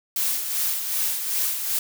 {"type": "noise with tremolo", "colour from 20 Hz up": "blue", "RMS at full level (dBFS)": -23, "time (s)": [0.16, 1.79], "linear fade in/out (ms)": 2, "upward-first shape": "sine", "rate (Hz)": 2.6, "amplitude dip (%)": 50, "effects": []}